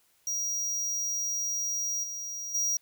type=tone with level steps; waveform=square; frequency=5740 Hz; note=F8; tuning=47 cents sharp; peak=-29 / -35 / -26 dBFS; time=0.27-2.77 s; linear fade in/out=2 ms; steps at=2.03 / 2.54 s; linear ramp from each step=10 ms; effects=white hiss -67 dBFS RMS until 2.81 s